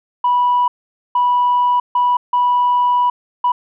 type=tone bursts at uneven times; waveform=sine; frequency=981 Hz; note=B5; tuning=12 cents flat; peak=-10 dBFS; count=5; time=0.24-0.68 / 1.15-1.8 / 1.95-2.17 / 2.33-3.1 / 3.44-3.52 s; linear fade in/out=5 ms; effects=tanh soft clip ceiling -8 dBFS